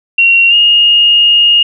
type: tone with pitch glide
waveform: sine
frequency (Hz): 2745 to 2850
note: F7 to F7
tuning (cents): -31 to +34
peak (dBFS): -4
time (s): 0.18-1.63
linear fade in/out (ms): 5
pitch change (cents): +65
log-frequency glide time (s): 0.49-0.54
effects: none